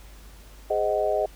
sine chord, Ab dominant seventh, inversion none, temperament just, 415.3 / 519.1 / 623 / 747.5 Hz, Ab4 / C5 / Eb5 / Gb5, 0 / -14 / +2 / +17 cents, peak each -27 / -30 / -24 / -29 dBFS, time 0.7-1.26 s, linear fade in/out 5 ms, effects added 50 Hz sine -45 dBFS peak until 1.35 s + pink hiss -52 dBFS RMS until 1.35 s

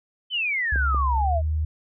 sine exponential sweep, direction down, 3110 to 622.3 Hz, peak -22 dBFS, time 0.3-1.42 s, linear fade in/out 50 ms
sine tone with pitch glide, 67.8 to 77.43 Hz, C#2 to D#2, -38 to -8 cents, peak -21 dBFS, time 0.72-1.65 s, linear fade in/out 5 ms, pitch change +230 cents, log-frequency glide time 1.17-1.41 s
clicks, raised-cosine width 2 ms, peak -22 dBFS, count 2, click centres 0.759 / 0.946 s
effects none

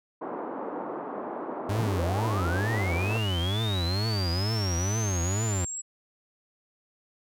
pink band-pass noise, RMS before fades -35 dBFS, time 0.21-3.18 s, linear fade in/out 10 ms, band 260 to 1100 Hz, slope 24 dB/octave
40% pulse tone with vibrato, 97.6 Hz, G2, 7 cents flat, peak -25 dBFS, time 1.69-5.65 s, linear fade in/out 5 ms, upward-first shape triangle, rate 2.2 Hz, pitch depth 290 cents each way
sine linear sweep, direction up, 61.74 to 7750 Hz, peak -32 dBFS, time 1.77-5.82 s, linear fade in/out 20 ms
effects none

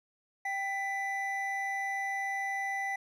triangle tone pair together, 784 / 1989.3 Hz, G5 / B6, 0 / +12 cents, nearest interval octave + major third, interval 1612 cents, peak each -33 / -32 dBFS, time 0.45-2.96 s, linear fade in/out 5 ms, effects none

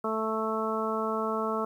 harmonic tone, 220 Hz, A3, in tune, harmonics 1 / 2 / 3 / 4 / 5 / 6, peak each -34 / -32 / -35 / -38 / -34 / -34 dBFS, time 0.04-1.65 s, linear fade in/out 5 ms, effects 10-bit

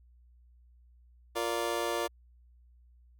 25% pulse chord, Bb major, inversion second, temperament just, 349.6 / 466.2 / 582.7 Hz, F4 / Bb4 / D5, +2 / 0 / -14 cents, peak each -31 dBFS, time 1.35-2.08 s, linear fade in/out 20 ms, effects added 60 Hz sine -57 dBFS peak until 3.19 s

